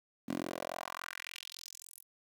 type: tone with high-pass filter sweep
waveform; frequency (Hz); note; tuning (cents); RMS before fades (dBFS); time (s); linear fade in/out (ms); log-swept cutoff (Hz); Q
10% pulse; 43.55; F1; -4; -43; 0.28-2.03; 10; 240 to 12000; 2.6
effects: 10-bit